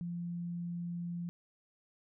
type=tone; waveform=sine; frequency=172.8 Hz; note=F3; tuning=18 cents flat; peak=-36 dBFS; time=0.01-1.29 s; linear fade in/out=0 ms; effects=none